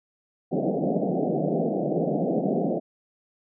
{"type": "band-pass noise", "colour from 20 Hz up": "pink", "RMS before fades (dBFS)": -25, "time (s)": [0.51, 2.8], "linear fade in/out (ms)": 20, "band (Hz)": [150, 740], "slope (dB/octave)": 96, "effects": []}